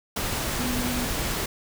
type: tone in noise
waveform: sine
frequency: 246.1 Hz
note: B3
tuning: 6 cents flat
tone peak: -28 dBFS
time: 0.59-1.05 s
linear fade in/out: 5 ms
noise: pink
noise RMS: -28 dBFS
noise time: 0.16-1.46 s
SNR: -3 dB
effects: none